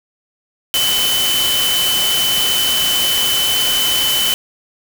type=tone in noise; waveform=sine; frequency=3032 Hz; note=F#7; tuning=42 cents sharp; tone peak=-15 dBFS; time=0.74-4.34 s; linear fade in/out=0 ms; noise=white; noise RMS=-19 dBFS; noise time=0.74-4.34 s; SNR=+1 dB; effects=none